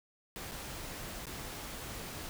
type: noise with dropouts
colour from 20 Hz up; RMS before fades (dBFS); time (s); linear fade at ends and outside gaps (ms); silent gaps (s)
pink; -43; 0.36-2.29; 0; 0.513-0.518 / 1.256-1.268
effects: none